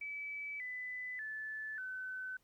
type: tone with pitch steps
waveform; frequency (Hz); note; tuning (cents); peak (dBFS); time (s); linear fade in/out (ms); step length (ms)
sine; 2298 / 2001 / 1741.6 / 1516.1; D7 / B6 / A6 / F#6; -38 / +22 / -18 / +42; -40; 0.01-2.37; 5; 590
effects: pink hiss -75 dBFS RMS until 2.43 s